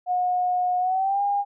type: tone with pitch glide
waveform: sine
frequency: 724 to 808 Hz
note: F#5 to G#5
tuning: -38 to -48 cents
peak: -20 dBFS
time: 0.06-1.45 s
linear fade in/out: 50 ms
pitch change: +190 cents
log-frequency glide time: 0.79-1.22 s
effects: none

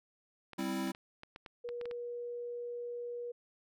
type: clicks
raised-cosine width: 0.3 ms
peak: -31 dBFS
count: 11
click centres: 0.533 / 0.606 / 0.875 / 0.949 / 1.234 / 1.361 / 1.462 / 1.69 / 1.813 / 1.856 / 1.912 s
type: chord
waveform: square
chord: C major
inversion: second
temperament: equal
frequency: 196 / 261.6 / 329.6 Hz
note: G3 / C4 / E4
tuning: 0 / 0 / 0 cents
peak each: -39 dBFS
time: 0.58-0.92 s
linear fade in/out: 10 ms
type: tone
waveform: sine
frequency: 480.4 Hz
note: B4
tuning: 48 cents flat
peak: -38 dBFS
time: 1.64-3.32 s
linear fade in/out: 10 ms
effects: none

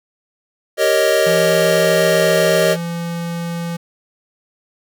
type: chord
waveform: square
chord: Eb dominant seventh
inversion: first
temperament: equal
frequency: 392 / 466.2 / 554.4 / 622.3 Hz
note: G4 / Bb4 / Db5 / Eb5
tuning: 0 / 0 / 0 / 0 cents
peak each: -21 / -20 / -19 / -16 dBFS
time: 0.77-2.77 s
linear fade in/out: 50 ms
type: tone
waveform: square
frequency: 169.8 Hz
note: F3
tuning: 48 cents flat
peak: -22 dBFS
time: 1.26-3.77 s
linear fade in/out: 10 ms
effects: none

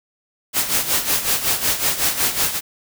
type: noise with tremolo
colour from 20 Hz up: white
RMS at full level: -17 dBFS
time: 0.53-2.61 s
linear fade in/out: 50 ms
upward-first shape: sine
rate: 5.4 Hz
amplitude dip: 70%
effects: none

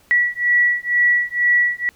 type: beating tone pair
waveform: sine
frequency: 1940 / 1942.1 Hz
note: B6 / B6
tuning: -31 / -30 cents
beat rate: 2.1 Hz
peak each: -17 dBFS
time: 0.11-1.89 s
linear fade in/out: 0 ms
effects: pink hiss -54 dBFS RMS until 1.95 s

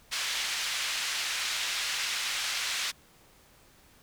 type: band-pass noise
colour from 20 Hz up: pink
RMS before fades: -32 dBFS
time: 0.11-2.92 s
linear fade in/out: 20 ms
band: 2100 to 5900 Hz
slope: 12 dB/octave
effects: pink hiss -59 dBFS RMS until 4.02 s

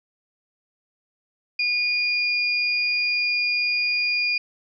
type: tone pair together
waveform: sine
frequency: 2441 / 4820 Hz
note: D#7 / D8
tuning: -34 / +44 cents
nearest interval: octave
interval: 1178 cents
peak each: -21 / -26 dBFS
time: 1.59-4.38 s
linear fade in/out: 5 ms
effects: none

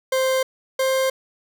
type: tone pair in turn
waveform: 40% pulse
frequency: 523.3 / 527.2 Hz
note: C5 / C5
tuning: 0 / +13 cents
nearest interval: unison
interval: 13 cents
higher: second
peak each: -17 dBFS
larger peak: neither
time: 0.12-0.43 / 0.79-1.1 s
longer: neither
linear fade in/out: 5 ms
effects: none

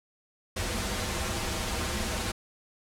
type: noise with comb filter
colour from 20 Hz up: pink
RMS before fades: -31 dBFS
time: 0.56-2.32 s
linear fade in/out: 10 ms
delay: 7 ms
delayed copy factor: -0.75
effects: low-pass 10000 Hz 12 dB/octave

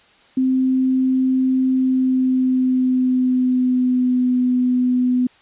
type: tone with pitch glide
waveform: sine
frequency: 259.9 to 250.3 Hz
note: C4 to B3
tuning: -11 to +23 cents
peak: -14 dBFS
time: 0.37-5.27 s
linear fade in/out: 5 ms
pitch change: -66 cents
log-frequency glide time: 1.71-4.37 s
effects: white hiss -52 dBFS RMS until 5.41 s + resampled to 8000 Hz

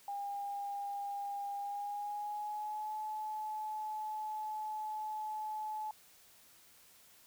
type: tone with pitch glide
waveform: sine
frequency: 806 to 858.9 Hz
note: G5 to A5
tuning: +48 to -42 cents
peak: -37 dBFS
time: 0.08-5.91 s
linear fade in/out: 2 ms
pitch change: +110 cents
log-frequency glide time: 1.58-2.97 s
effects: white hiss -62 dBFS RMS until 7.26 s

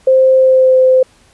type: tone with pitch glide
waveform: sine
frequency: 523.3 to 516.7 Hz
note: C5 to C5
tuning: 0 to -22 cents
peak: -5 dBFS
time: 0.07-1.03 s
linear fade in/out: 5 ms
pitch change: -22 cents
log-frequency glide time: 0.36-0.77 s
effects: pink hiss -49 dBFS RMS until 1.33 s + resampled to 24000 Hz

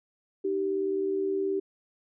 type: tone pair together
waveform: sine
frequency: 308.8 / 387.8 Hz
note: D#4 / G4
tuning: -13 / -19 cents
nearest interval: major third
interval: 394 cents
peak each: -34 / -26 dBFS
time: 0.44-1.6 s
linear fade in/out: 10 ms
effects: none

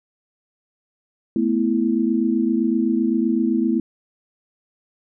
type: chord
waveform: sine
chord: A suspended second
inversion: none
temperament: equal with one note detuned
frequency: 220 / 247.8 / 329.6 Hz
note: A3 / B3 / E4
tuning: 0 / +6 / 0 cents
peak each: -21 dBFS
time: 1.36-3.8 s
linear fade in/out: 2 ms
effects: none

